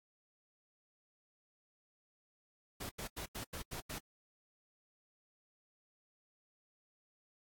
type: noise bursts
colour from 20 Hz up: pink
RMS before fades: -43 dBFS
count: 7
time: 2.8-3.988 s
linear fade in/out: 10 ms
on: 96 ms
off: 86 ms
effects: AAC 64 kbps